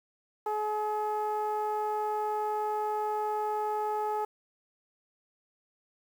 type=tone with low-pass filter; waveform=sawtooth; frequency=424.8 Hz; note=G#4; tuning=39 cents sharp; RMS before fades=-31 dBFS; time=0.46-4.25 s; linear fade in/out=5 ms; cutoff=1000 Hz; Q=9; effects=9-bit